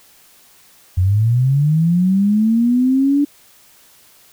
sine linear sweep, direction up, 87.31 to 291.1 Hz, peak -11 dBFS, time 0.97-3.25 s, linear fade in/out 10 ms, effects white hiss -49 dBFS RMS until 4.32 s

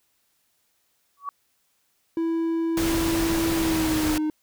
sine tone with exponential growth, 1131 Hz, C#6, 34 cents sharp, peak -24 dBFS, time 1.17-1.29 s, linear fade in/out 1 ms, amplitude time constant 25 ms
triangle tone with pitch glide, 329.6 to 307.5 Hz, E4 to D#4, 0 to -20 cents, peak -20 dBFS, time 2.17-4.3 s, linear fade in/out 2 ms, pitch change -120 cents, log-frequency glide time 3.54-4.09 s
pink noise, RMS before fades -28 dBFS, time 2.77-4.18 s, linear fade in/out 2 ms
effects white hiss -69 dBFS RMS until 4.42 s

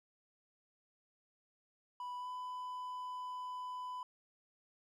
triangle tone with pitch glide, 987.8 to 1000.4 Hz, B5 to B5, 0 to +22 cents, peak -39 dBFS, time 2-4.03 s, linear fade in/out 2 ms, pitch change +22 cents, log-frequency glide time 2.18-2.28 s, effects none

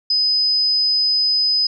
sine tone, 5020 Hz, D#8, 15 cents sharp, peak -14 dBFS, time 0.1-1.67 s, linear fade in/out 5 ms, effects none

